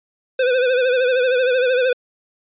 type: tone with vibrato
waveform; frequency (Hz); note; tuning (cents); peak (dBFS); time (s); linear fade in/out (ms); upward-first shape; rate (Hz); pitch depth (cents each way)
square; 506; B4; +42; -15; 0.39-1.93; 5; sine; 13; 67
effects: resampled to 8000 Hz